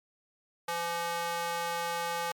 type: tone with high-pass filter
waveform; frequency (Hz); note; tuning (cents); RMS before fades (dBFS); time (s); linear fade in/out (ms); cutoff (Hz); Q
square; 170.2; F3; -44; -33; 0.68-2.32; 5; 760; 1.5
effects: MP3 96 kbps